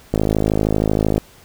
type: click train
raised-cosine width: 2 ms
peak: -3 dBFS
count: 56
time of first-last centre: 0.14-1.18 s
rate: 52.9 Hz
effects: pink hiss -47 dBFS RMS until 1.44 s